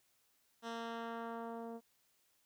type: tone with low-pass filter sweep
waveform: 10% pulse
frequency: 230.5 Hz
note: A#3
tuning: 19 cents flat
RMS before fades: -44 dBFS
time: 0.62-1.81 s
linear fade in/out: 50 ms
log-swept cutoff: 6100 to 480 Hz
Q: 0.83
effects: white hiss -75 dBFS RMS until 2.45 s